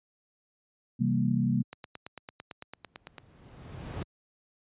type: chord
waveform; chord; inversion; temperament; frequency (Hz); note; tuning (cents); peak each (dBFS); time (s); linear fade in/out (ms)
sine; C dominant seventh; none; equal; 130.81 / 164.81 / 196 / 233.1; C3 / E3 / G3 / Bb3; 0 / 0 / 0 / 0; -28 / -33 / -29 / -28; 0.99-1.63; 20
type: click train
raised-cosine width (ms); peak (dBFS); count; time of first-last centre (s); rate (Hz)
0.3; -25; 14; 1.73-3.183; 8.95
type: noise with exponential growth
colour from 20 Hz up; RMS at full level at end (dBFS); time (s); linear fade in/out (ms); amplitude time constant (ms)
brown; -30; 2.74-4.03; 2; 280
effects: high-pass 80 Hz 12 dB/octave + resampled to 8000 Hz